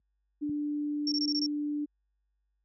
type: tone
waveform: sine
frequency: 294.7 Hz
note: D4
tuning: 6 cents sharp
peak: -29 dBFS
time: 0.41-1.86 s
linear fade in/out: 20 ms
type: click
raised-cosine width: 5 ms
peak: -26 dBFS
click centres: 0.494 s
type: tone bursts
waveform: sine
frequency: 5480 Hz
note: F8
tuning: 34 cents flat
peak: -28 dBFS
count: 6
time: 1.07-1.463 s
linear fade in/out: 2 ms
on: 48 ms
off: 21 ms
effects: added 50 Hz sine -56 dBFS peak until 2.64 s + high-pass 150 Hz 12 dB/octave